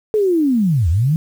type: linear two-way sweep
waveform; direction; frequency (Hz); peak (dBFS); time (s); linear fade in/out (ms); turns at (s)
sine; down then up; 440 to 74.6 to 166.5; -12; 0.14-1.16; 0; 0.89
effects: 7-bit